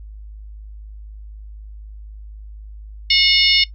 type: harmonic tone with a mistuned harmonic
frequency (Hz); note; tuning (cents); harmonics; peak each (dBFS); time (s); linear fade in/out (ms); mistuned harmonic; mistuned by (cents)
724; F#5; -38; 3 / 4 / 5 / 6 / 7; -18 / -18 / -18 / -18 / -18; 3.1-3.64; 5; 7; +78
effects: noise-tail reverb RT60 0.1 s tail -17 dB re dry + added 52 Hz sine -33 dBFS peak until 3.74 s

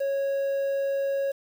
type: tone with quantisation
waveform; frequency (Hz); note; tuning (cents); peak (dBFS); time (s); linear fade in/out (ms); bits
triangle; 551; C#5; -11; -22; 0-1.32; 10; 8
effects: none

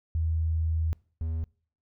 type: tone pair in turn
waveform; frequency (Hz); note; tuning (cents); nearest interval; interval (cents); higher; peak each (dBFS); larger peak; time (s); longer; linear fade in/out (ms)
sine / triangle; 80.6 / 80.6; E2 / E2; -38 / -38; unison; 0; neither; -24 / -26; first; 0.15-0.93 / 1.21-1.44; first; 0
effects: noise-tail reverb RT60 0.5 s tail -25 dB re dry

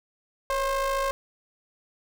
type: ring-modulated tone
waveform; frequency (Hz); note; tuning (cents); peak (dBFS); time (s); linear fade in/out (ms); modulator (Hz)
square; 261.3; C4; -2; -22; 0.5-1.11; 0; 811
effects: none

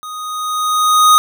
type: tone with level ramp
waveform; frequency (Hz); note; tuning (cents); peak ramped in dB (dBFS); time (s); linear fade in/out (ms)
square; 1244.5; D#6; 0; -27 to -5; 0.03-1.18; 0
effects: none

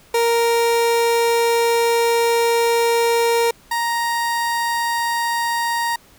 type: tone pair in turn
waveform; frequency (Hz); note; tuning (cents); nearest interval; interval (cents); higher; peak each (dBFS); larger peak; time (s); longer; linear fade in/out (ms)
30% pulse; 466.2 / 935.4; A#4 / A#5; 0 / +6; octave; 1206; second; -12 / -16; first; 0.14-3.51 / 3.71-5.96; first; 5
effects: pink hiss -50 dBFS RMS until 6.18 s

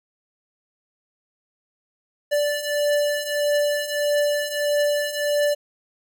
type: beating tone pair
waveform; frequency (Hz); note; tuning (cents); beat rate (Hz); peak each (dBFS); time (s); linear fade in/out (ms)
square; 584 / 585.6; D5 / D5; -10 / -5; 1.6; -26 / -22; 2.31-5.55; 20
effects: none

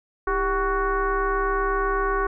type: tone with frequency modulation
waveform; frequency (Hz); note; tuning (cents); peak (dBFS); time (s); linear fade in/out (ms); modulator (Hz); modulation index
sine; 758; F#5; +42; -20; 0.27-2.27; 5; 362; 2
effects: none

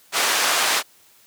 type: band-pass noise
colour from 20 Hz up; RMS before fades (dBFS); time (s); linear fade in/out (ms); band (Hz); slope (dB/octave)
pink; -20; 0.12-0.83; 50; 810 to 9800; 12
effects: white hiss -54 dBFS RMS until 1.26 s + high-pass 80 Hz 12 dB/octave

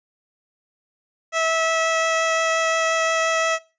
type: tone with vibrato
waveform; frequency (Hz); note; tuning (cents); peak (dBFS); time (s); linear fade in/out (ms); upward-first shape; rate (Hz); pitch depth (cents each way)
15% pulse; 651; E5; -22; -12; 1.32-3.59; 50; triangle; 5.7; 8
effects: noise-tail reverb RT60 0.3 s tail -20 dB re dry + resampled to 16000 Hz

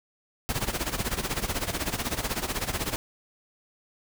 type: noise with tremolo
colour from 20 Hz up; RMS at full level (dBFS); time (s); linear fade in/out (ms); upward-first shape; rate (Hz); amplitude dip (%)
pink; -27; 0.49-2.96; 0; sine; 16; 80
effects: none

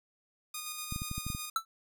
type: tone with tremolo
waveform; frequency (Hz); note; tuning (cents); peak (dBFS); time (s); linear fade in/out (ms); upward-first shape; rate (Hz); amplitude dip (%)
5% pulse; 1230; D#6; -20; -25; 0.54-1.5; 5; square; 8.2; 30
type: clicks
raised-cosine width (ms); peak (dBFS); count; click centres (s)
5; -25; 8; 0.924 / 0.961 / 1.019 / 1.114 / 1.18 / 1.266 / 1.302 / 1.349
type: tone with exponential decay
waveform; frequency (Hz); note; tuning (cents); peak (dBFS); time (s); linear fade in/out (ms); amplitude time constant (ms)
square; 1325; E6; +9; -24; 1.56-1.65; 2; 18
effects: none

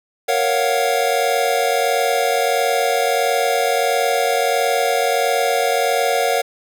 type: chord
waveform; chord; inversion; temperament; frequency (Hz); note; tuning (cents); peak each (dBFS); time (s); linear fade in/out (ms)
square; Gb major seventh; first; equal; 466.2 / 554.4 / 698.5 / 740; Bb4 / Db5 / F5 / Gb5; 0 / 0 / 0 / 0; -22; 0.28-6.42; 10
effects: none

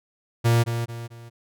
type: tone with echo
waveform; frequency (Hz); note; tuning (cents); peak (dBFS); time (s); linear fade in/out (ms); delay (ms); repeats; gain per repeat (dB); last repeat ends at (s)
45% pulse; 117.1; A#2; +8; -16; 0.44-0.64; 20; 220; 3; -8; 1.3
effects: none

